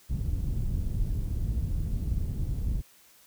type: low-pass noise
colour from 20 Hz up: pink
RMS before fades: -29 dBFS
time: 0.09-2.82 s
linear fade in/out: 20 ms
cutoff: 120 Hz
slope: 12 dB/octave
effects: white hiss -58 dBFS RMS until 3.26 s